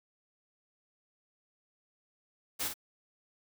white noise with echo, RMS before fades -34 dBFS, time 2.59-2.69 s, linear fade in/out 20 ms, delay 51 ms, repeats 1, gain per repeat -6 dB, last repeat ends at 2.741 s, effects none

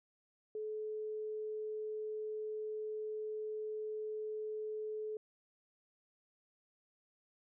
sine tone, 430 Hz, A4, 40 cents flat, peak -38 dBFS, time 0.55-5.17 s, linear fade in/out 2 ms, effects none

